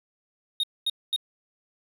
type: tone bursts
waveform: triangle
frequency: 3719 Hz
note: A#7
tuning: 5 cents flat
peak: -21 dBFS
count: 3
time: 0.6-1.162 s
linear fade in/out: 2 ms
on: 34 ms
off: 230 ms
effects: none